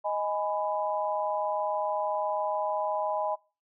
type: chord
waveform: sine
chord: G# minor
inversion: second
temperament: just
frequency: 623 / 830.6 / 996.7 Hz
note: D#5 / G#5 / B5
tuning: +2 / 0 / +16 cents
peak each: -30 / -31 / -33 dBFS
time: 0.04-3.36 s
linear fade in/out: 20 ms
effects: noise-tail reverb RT60 0.3 s tail -22 dB re dry